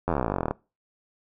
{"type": "slowing click train", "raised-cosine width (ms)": 1, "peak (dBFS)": -11, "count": 25, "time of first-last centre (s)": [0.08, 0.51], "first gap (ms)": 11, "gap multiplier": 1.04, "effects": ["noise-tail reverb RT60 0.3 s tail -23 dB re dry"]}